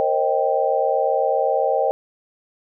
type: chord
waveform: sine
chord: C minor seventh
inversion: third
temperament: equal with one note detuned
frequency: 466.2 / 534.2 / 622.3 / 784 Hz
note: Bb4 / C5 / Eb5 / G5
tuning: 0 / +36 / 0 / 0 cents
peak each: -24 / -21 / -22 / -22 dBFS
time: 0-1.91 s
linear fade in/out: 0 ms
effects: none